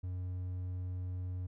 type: tone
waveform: triangle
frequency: 91 Hz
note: F#2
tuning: 28 cents flat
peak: -34 dBFS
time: 0.03-1.47 s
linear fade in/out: 10 ms
effects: none